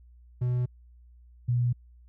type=tone pair in turn; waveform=triangle / sine; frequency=123.8 / 121.74 Hz; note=B2 / B2; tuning=+5 / -24 cents; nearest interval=unison; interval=29 cents; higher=first; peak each=-22 dBFS; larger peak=neither; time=0.41-0.66 / 1.48-1.73 s; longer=neither; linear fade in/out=10 ms; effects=added 60 Hz sine -51 dBFS peak until 2.08 s